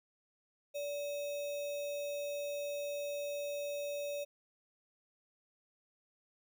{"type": "tone with sample-and-hold", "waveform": "sine", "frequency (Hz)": 577, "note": "D5", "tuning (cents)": -31, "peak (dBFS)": -36, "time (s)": [0.74, 4.25], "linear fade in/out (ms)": 20, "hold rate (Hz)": 3150, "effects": []}